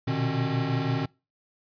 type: tone cluster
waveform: square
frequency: 120.4 / 126.3 / 151.7 / 269.4 Hz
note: B2 / B2 / D#3 / C#4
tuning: -44 / +39 / -44 / -49 cents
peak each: -31 dBFS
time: 0.07-1.06 s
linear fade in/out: 10 ms
effects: noise-tail reverb RT60 0.3 s tail -25 dB re dry + resampled to 11025 Hz